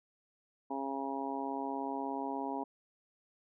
harmonic tone, 136.7 Hz, C#3, 24 cents flat, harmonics 2 / 3 / 4 / 5 / 6 / 7, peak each -39 / -43 / -48 / -43 / -41 / -41 dBFS, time 0.7-2.64 s, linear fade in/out 10 ms, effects none

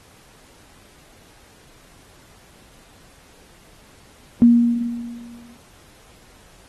sine tone with exponential decay, 236.6 Hz, A#3, 26 cents sharp, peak -6 dBFS, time 4.42-5.57 s, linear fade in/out 0 ms, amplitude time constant 250 ms, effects pink hiss -51 dBFS RMS until 6.68 s + AAC 32 kbps

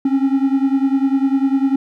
triangle beating tone pair, 268.3 / 278.3 Hz, C4 / C#4, +44 / +7 cents, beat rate 10 Hz, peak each -13 / -16 dBFS, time 0.05-1.76 s, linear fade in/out 5 ms, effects none

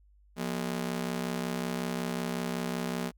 sawtooth ring-modulated tone, 206 Hz, G#3, 14 cents flat, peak -24 dBFS, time 0.36-3.12 s, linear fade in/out 50 ms, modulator 32.7 Hz, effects added 50 Hz sine -58 dBFS peak until 3.17 s

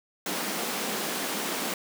pink high-pass noise, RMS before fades -31 dBFS, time 0.26-1.74 s, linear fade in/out 2 ms, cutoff 180 Hz, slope 48 dB/octave, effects none

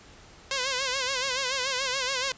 5% pulse tone with vibrato, 523.3 Hz, C5, in tune, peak -15 dBFS, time 0.51-2.32 s, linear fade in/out 2 ms, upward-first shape sine, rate 7 Hz, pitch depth 93 cents each way, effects pink hiss -51 dBFS RMS until 2.37 s + resampled to 16000 Hz

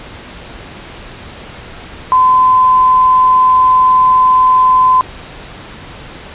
sine tone, 1022 Hz, C6, 41 cents flat, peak -5 dBFS, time 2.12-5.01 s, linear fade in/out 0 ms, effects pink hiss -31 dBFS RMS until 6.34 s + resampled to 8000 Hz

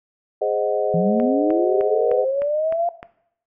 sine chord, Ab dominant seventh, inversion none, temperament equal, 415.3 / 523.3 / 622.3 / 740 Hz, Ab4 / C5 / Eb5 / Gb5, 0 / 0 / 0 / 0 cents, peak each -23 / -24 / -22 / -27 dBFS, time 0.41-2.25 s, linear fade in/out 10 ms
sine linear sweep, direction up, 162 to 698.5 Hz, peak -18 dBFS, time 0.94-2.89 s, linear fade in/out 2 ms
click train, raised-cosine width 0.5 ms, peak -19 dBFS, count 7, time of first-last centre 1.2-3.029 s, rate 3.28 Hz
effects noise-tail reverb RT60 0.7 s tail -17 dB re dry

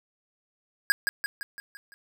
square tone with echo, 1638 Hz, G#6, 24 cents flat, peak -18 dBFS, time 0.9-0.92 s, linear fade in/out 0 ms, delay 170 ms, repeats 6, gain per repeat -5 dB, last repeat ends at 1.94 s, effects none

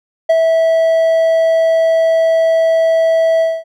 triangle tone with ADSR envelope, 653 Hz, E5, 17 cents flat, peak -4 dBFS, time 0.29-3.64 s, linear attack 10 ms, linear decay 36 ms, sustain -3 dB, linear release 230 ms, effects none

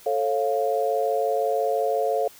sine chord, A augmented, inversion none, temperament equal with one note detuned, 440 / 545.8 / 698.5 Hz, A4 / C#5 / E#5, 0 / -27 / 0 cents, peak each -25 dBFS, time 0.06-2.28 s, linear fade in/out 5 ms, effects white hiss -49 dBFS RMS until 2.39 s

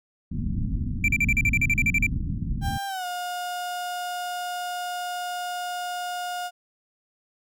pink low-pass noise, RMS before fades -27 dBFS, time 0.31-2.78 s, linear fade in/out 10 ms, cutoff 260 Hz, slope 48 dB/octave
triangle tone bursts, 2349 Hz, D7, in tune, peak -17 dBFS, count 13, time 1.04-2.066 s, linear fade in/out 2 ms, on 42 ms, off 40 ms
35% pulse tone with pitch glide, 793 to 714.7 Hz, G5 to F5, +20 to +40 cents, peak -27 dBFS, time 2.61-6.51 s, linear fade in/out 50 ms, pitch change -180 cents, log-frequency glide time 2.87-3.06 s
effects none

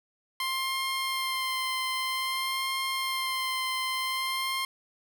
15% pulse tone with vibrato, 1051 Hz, C6, 7 cents sharp, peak -22 dBFS, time 0.4-4.65 s, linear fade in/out 2 ms, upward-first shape sine, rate 0.52 Hz, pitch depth 19 cents each way, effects none

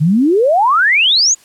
sine exponential sweep, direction up, 141.3 to 7040 Hz, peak -8 dBFS, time 0-1.35 s, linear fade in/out 20 ms, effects white hiss -47 dBFS RMS until 1.44 s + low-pass 11000 Hz 12 dB/octave

